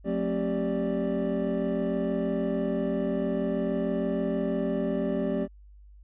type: tone cluster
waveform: triangle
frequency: 181.5 / 222 / 268.2 / 390.5 / 589 Hz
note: F#3 / A3 / C4 / G4 / D5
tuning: -33 / +16 / +43 / -7 / +5 cents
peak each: -30 dBFS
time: 0.04-5.48 s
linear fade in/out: 50 ms
effects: added 50 Hz sine -48 dBFS peak until 6.03 s + resampled to 8000 Hz